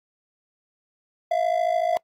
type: ring-modulated tone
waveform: triangle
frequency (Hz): 677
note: E5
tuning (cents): +46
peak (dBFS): -15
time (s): 1.31-1.97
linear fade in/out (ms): 0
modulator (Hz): 27
effects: noise-tail reverb RT60 0.1 s tail -25 dB re dry + AAC 48 kbps